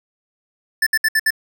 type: tone bursts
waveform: square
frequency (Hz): 1760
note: A6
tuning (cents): 0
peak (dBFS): -14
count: 5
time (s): 0.82-1.306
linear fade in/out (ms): 5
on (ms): 46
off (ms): 64
effects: none